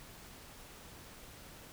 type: silence
effects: pink hiss -53 dBFS RMS until 1.72 s